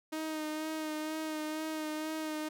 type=tone with vibrato; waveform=sawtooth; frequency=311.1 Hz; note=D#4; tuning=in tune; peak=-31 dBFS; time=0.12-2.49 s; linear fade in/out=10 ms; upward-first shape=sine; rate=2.1 Hz; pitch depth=24 cents each way; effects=none